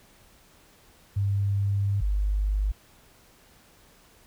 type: tone pair in turn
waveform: sine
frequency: 99.8 / 50.39 Hz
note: G2 / G1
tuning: +32 / +48 cents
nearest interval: octave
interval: 1184 cents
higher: first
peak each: -22 dBFS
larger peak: neither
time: 1.16-2.01 / 2.01-2.72 s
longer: first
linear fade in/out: 10 ms
effects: pink hiss -57 dBFS RMS until 4.26 s